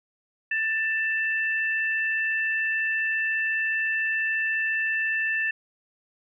sine tone pair together, 1772.9 / 2658 Hz, A6 / E7, +13 / +14 cents, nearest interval perfect fifth, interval 701 cents, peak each -24 / -29 dBFS, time 0.51-5.51 s, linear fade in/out 5 ms, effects none

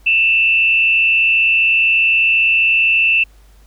sine tone with frequency modulation, 2668 Hz, E7, 20 cents sharp, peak -10 dBFS, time 0.06-3.24 s, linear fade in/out 10 ms, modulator 183 Hz, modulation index 0.4, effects added 50 Hz sine -43 dBFS peak until 3.66 s + pink hiss -54 dBFS RMS until 3.66 s

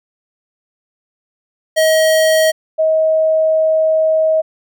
square / sine tone pair in turn, 634 / 634 Hz, D#5 / D#5, +32 / +32 cents, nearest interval unison, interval 0 cents, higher neither, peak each -10 dBFS, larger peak neither, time 1.76-2.52 / 2.78-4.42 s, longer second, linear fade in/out 20 ms, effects none

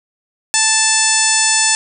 harmonic tone, 880 Hz, A5, in tune, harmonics 1 / 2 / 3 / 4 / 5 / 6 / 7 / 8 / 9 / 10, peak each -22 / -20 / -21 / -24 / -22 / -20 / -21 / -19 / -19 / -19 dBFS, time 0.54-1.75 s, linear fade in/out 0 ms, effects none

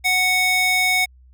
square tone with high-pass filter, 740 Hz, F#5, in tune, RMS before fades -18 dBFS, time 0.04-1.06 s, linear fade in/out 20 ms, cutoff 1600 Hz, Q 5.8, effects added 63 Hz sine -46 dBFS peak until 1.33 s

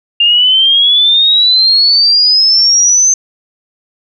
sine exponential sweep, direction up, 2794 to 6270 Hz, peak -5 dBFS, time 0.2-3.14 s, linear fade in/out 5 ms, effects none

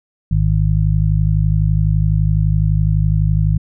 harmonic tone, 51.91 Hz, G#1, in tune, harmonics 1 / 2 / 3, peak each -16 / -16 / -16 dBFS, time 0.31-3.58 s, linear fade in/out 5 ms, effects none

